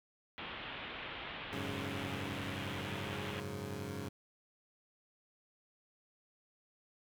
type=low-pass noise; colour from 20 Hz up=white; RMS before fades=-45 dBFS; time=0.38-3.4 s; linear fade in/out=0 ms; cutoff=3400 Hz; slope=48 dB/octave
type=chord; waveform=15% pulse; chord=F# suspended second; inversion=none; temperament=equal; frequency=92.5 / 103.83 / 138.59 Hz; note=F#2 / G#2 / C#3; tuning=0 / 0 / 0 cents; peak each=-38 dBFS; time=1.52-4.09 s; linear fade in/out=10 ms
effects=none